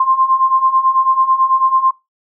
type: beating tone pair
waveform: sine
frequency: 1046.5 / 1055.6 Hz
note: C6 / C6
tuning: 0 / +15 cents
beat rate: 9.1 Hz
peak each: -16 / -12 dBFS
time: 0-1.91 s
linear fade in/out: 5 ms
effects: noise-tail reverb RT60 0.2 s tail -19 dB re dry